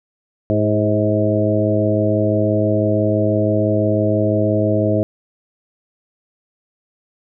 harmonic tone with a mistuned harmonic, 106 Hz, G#2, 36 cents sharp, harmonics 1 / 2 / 3 / 4 / 5 / 6, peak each -19 / -22 / -20 / -24 / -22 / -20 dBFS, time 0.5-5.03 s, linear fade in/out 0 ms, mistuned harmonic 4, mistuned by -39 cents, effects none

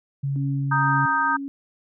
sine tone, 138.8 Hz, C#3, 3 cents sharp, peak -22 dBFS, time 0.23-1.06 s, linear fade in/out 10 ms
sine tone with tremolo, 277.2 Hz, C#4, in tune, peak -28 dBFS, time 0.36-1.48 s, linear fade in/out 0 ms, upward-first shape sine, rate 2.1 Hz, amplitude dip 55%
sine chord, Eb major, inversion second, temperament equal, 932.3 / 1244.5 / 1568 Hz, Bb5 / Eb6 / G6, 0 / 0 / 0 cents, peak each -23 dBFS, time 0.71-1.37 s, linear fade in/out 10 ms
effects none

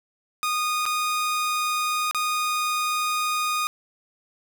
sawtooth tone with dropouts, 1233 Hz, D#6, 16 cents flat, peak -19 dBFS, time 0.43-3.67 s, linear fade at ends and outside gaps 0 ms, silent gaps 0.855-0.862 / 2.111-2.147 s, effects none

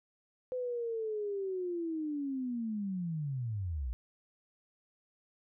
sine linear sweep, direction down, 510 to 55 Hz, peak -33 dBFS, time 0.52-3.93 s, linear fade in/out 0 ms, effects none

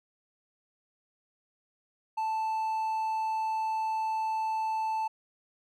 triangle tone, 880 Hz, A5, in tune, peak -26 dBFS, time 2.17-5.08 s, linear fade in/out 10 ms, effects none

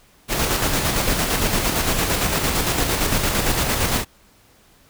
pink noise with tremolo, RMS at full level -19 dBFS, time 0.28-4.05 s, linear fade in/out 50 ms, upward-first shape square, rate 8.8 Hz, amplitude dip 35%, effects pink hiss -54 dBFS RMS until 4.89 s

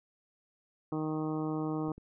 harmonic tone, 155.56 Hz, D#3, in tune, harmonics 1 / 2 / 3 / 4 / 5 / 6 / 7 / 8, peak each -37 / -33 / -40 / -47 / -44 / -49 / -46 / -49 dBFS, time 0.92-1.92 s, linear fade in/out 2 ms
clicks, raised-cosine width 3 ms, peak -36 dBFS, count 2, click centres 1.883 / 1.98 s
effects none

